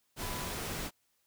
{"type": "tone in noise", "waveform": "sine", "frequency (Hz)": 994, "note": "B5", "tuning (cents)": 11, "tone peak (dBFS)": -44, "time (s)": [0.19, 0.52], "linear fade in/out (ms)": 50, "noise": "pink", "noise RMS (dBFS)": -38, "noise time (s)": [0.16, 0.91], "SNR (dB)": -9, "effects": ["white hiss -75 dBFS RMS until 1.26 s"]}